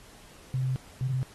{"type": "tone pair in turn", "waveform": "sine", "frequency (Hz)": [130, 130], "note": ["C3", "C3"], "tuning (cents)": [-11, -11], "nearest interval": "unison", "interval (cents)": 0, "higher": "neither", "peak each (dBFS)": -25, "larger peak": "neither", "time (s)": [[0.54, 0.76], [1.01, 1.23]], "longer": "neither", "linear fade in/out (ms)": 0, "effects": ["pink hiss -53 dBFS RMS until 1.34 s", "AAC 32 kbps"]}